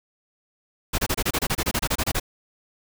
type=noise bursts; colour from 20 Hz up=pink; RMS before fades=-23 dBFS; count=16; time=0.93-2.199 s; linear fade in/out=10 ms; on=54 ms; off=27 ms; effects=none